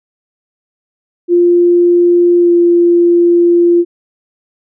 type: tone with pitch glide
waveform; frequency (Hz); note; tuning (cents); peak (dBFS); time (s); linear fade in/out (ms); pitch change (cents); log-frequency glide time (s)
sine; 349.2 to 345.6; F4 to F4; 0 to -18; -5; 1.28-3.85; 50; -18; 2.39-2.51
effects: none